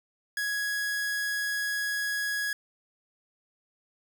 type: tone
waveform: 45% pulse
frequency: 1666 Hz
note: G#6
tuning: 5 cents sharp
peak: -28 dBFS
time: 0.37-2.53 s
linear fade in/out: 2 ms
effects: 10-bit